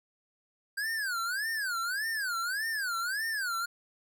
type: tone with vibrato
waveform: square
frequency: 1568 Hz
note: G6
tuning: in tune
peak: -31 dBFS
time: 0.77-3.66 s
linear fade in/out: 10 ms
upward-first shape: sine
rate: 1.7 Hz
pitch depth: 260 cents each way
effects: none